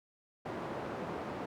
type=band-pass noise; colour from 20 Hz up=white; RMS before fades=-40 dBFS; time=0.45-1.46 s; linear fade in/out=10 ms; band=110 to 770 Hz; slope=12 dB/octave; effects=none